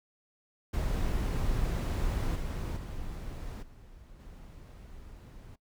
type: noise with level steps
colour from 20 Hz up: brown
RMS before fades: -30 / -34 / -39 / -52 / -48 dBFS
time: 0.73-5.56 s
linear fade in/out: 10 ms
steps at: 2.35 / 2.76 / 3.62 / 4.19 s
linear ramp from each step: 10 ms
effects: noise-tail reverb RT60 0.1 s tail -20 dB re dry